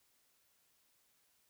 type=silence; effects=white hiss -74 dBFS RMS until 1.49 s

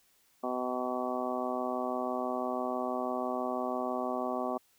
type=harmonic tone; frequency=126.1 Hz; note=B2; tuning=36 cents sharp; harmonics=2 / 3 / 4 / 5 / 6 / 7 / 8 / 9; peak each=-37 / -39 / -41 / -36 / -38 / -44 / -46 / -39 dBFS; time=0.43-4.58 s; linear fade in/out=10 ms; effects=white hiss -68 dBFS RMS until 4.78 s

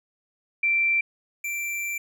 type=tone pair in turn; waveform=sine / square; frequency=2349 / 2349 Hz; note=D7 / D7; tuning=0 / 0 cents; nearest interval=unison; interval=0 cents; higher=neither; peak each=-19 / -28 dBFS; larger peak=first; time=0.63-1.01 / 1.44-1.98 s; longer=second; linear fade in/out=5 ms; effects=none

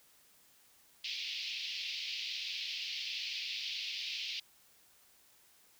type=band-pass noise; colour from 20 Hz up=pink; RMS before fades=-40 dBFS; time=1.04-4.4 s; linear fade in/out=5 ms; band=2400 to 5100 Hz; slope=48 dB/octave; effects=white hiss -65 dBFS RMS until 5.79 s

